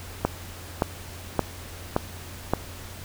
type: click train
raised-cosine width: 1 ms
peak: -6 dBFS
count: 5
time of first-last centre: 0.25-2.536 s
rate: 1.75 Hz
effects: added 88 Hz sine -41 dBFS peak until 3.04 s + pink hiss -42 dBFS RMS until 3.04 s